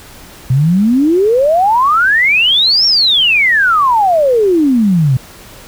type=exponential two-way sweep; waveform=sine; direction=up then down; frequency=123.2 to 5588 to 123.2 Hz; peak=-7 dBFS; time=0.5-5.17 s; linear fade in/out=5 ms; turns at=2.86 s; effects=pink hiss -36 dBFS RMS until 5.67 s